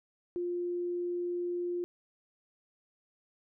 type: tone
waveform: sine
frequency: 351.6 Hz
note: F4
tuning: 12 cents sharp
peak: -31 dBFS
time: 0.36-1.84 s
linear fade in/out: 0 ms
effects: none